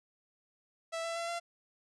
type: tone with pitch steps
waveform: sawtooth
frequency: 659.3 / 667.7 / 676.3 / 684.9 Hz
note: E5 / E5 / E5 / F5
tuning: 0 / +22 / +44 / -34 cents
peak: -31 dBFS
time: 0.92-1.4 s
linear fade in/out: 20 ms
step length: 120 ms
effects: resampled to 22050 Hz